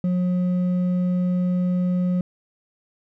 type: tone with hard clipping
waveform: sine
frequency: 180 Hz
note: F#3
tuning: 47 cents flat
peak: -20 dBFS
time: 0.04-2.21 s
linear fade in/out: 2 ms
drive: 4 dB
effects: none